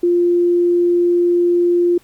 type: tone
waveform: sine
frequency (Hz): 349.2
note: F4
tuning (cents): 0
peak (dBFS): -11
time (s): 0.03-1.98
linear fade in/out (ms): 5
effects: pink hiss -52 dBFS RMS until 2.03 s